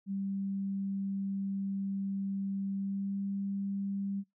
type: tone with pitch glide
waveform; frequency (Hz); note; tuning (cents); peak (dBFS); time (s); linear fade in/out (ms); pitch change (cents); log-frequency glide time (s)
sine; 196 to 197.71; G3 to G3; 0 to +15; -32; 0.06-4.24; 50; +15; 2.76-3.17
effects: noise-tail reverb RT60 0.2 s tail -25 dB re dry